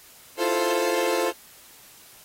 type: chord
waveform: 30% pulse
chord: F major seventh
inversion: third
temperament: equal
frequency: 329.6 / 349.2 / 440 / 523.3 Hz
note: E4 / F4 / A4 / C5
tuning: 0 / 0 / 0 / 0 cents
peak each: -29 / -24 / -24 / -23 dBFS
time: 0.37-1.33 s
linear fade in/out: 50 ms
effects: white hiss -50 dBFS RMS until 2.24 s + AAC 48 kbps